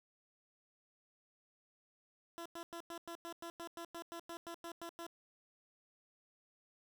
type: tone bursts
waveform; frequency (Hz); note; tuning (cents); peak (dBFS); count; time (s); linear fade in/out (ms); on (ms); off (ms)
15% pulse; 338.1; E4; +44; -38; 16; 2.38-5.066; 0; 76; 98
effects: none